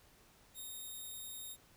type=tone; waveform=5% pulse; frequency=3710 Hz; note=A#7; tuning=9 cents flat; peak=-37 dBFS; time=0.54-1.57 s; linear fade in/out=50 ms; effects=pink hiss -65 dBFS RMS until 1.76 s